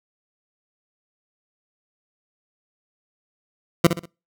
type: tone with echo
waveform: 20% pulse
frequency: 169.5 Hz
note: E3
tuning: 49 cents sharp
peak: -5 dBFS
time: 3.84-3.87 s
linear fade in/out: 5 ms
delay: 63 ms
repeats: 3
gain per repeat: -9 dB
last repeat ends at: 4.059 s
effects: noise-tail reverb RT60 0.3 s tail -24 dB re dry